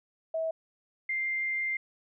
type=tone pair in turn; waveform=sine; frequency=647 / 2098 Hz; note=E5 / C7; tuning=-32 / +4 cents; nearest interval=octave + minor sixth; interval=2036 cents; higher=second; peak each=-28 dBFS; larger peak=neither; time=0.34-0.51 / 1.09-1.77 s; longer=second; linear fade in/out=5 ms; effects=none